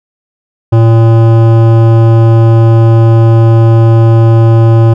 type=tone with hard clipping; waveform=sine; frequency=113.9 Hz; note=A#2; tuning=40 cents flat; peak=-4 dBFS; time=0.72-4.94 s; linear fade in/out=10 ms; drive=15 dB; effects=none